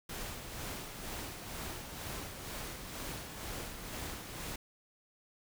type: noise with tremolo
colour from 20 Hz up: pink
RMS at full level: -41 dBFS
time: 0.09-4.56 s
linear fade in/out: 5 ms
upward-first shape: sine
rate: 2.1 Hz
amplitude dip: 45%
effects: none

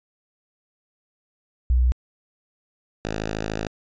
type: tone pair in turn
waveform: sine / 5% pulse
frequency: 61.74 / 53.48 Hz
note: B1 / A1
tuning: 0 / -49 cents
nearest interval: major second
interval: 249 cents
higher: first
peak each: -15 dBFS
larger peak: neither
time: 1.7-1.92 / 3.05-3.67 s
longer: second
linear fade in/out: 0 ms
effects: resampled to 16000 Hz

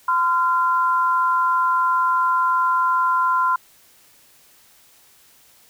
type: tone pair together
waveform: sine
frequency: 1024 / 1381.2 Hz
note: C6 / F6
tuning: -38 / -20 cents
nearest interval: perfect fourth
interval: 518 cents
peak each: -17 / -21 dBFS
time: 0.08-3.56 s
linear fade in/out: 5 ms
effects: white hiss -53 dBFS RMS until 5.69 s

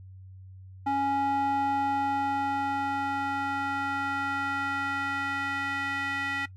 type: tone with band-pass filter sweep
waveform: square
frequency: 277.2 Hz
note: C#4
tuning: in tune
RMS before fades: -29 dBFS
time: 0.86-6.46 s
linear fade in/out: 10 ms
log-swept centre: 760 to 1900 Hz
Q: 2.5
effects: noise-tail reverb RT60 0.1 s tail -18 dB re dry + added 94 Hz sine -44 dBFS peak until 6.56 s

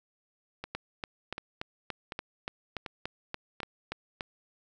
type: two click trains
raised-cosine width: 0.3 ms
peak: -21 / -18 dBFS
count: 5 / 13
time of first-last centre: 0.64-3.603 / 0.75-4.208 s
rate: 1.35 / 3.47 Hz
effects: none

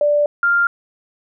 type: tone pair in turn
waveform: sine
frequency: 587.3 / 1396.8 Hz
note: D5 / F6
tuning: 0 / 0 cents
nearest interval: octave + minor third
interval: 1500 cents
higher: second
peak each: -12 dBFS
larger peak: neither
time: 0.01-0.26 / 0.43-0.67 s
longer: first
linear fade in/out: 2 ms
effects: none

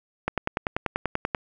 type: click train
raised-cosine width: 0.5 ms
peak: -9 dBFS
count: 12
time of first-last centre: 0.28-1.348 s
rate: 10.3 Hz
effects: none

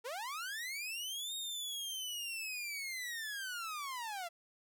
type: linear two-way sweep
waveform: sawtooth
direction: up then down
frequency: 434.6 to 3742 to 661 Hz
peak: -36 dBFS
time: 0.04-4.29 s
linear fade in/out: 20 ms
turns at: 1.35 s
effects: none

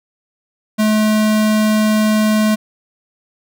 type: tone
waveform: square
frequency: 214.9 Hz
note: A3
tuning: 41 cents flat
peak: -12 dBFS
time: 0.78-2.56 s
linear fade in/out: 20 ms
effects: none

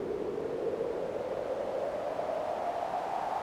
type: noise with band-pass filter sweep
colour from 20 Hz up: pink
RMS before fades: -34 dBFS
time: 0-3.42 s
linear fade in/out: 2 ms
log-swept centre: 400 to 790 Hz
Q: 6.2
effects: none

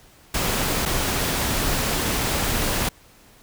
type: noise with dropouts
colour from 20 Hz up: pink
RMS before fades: -23 dBFS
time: 0.34-2.89 s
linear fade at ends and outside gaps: 5 ms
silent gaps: 0.854-0.858 s
effects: pink hiss -52 dBFS RMS until 3.42 s

